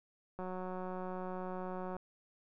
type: click train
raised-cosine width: 1 ms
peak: -29 dBFS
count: 291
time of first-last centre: 0.39-1.966 s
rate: 184 Hz
effects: none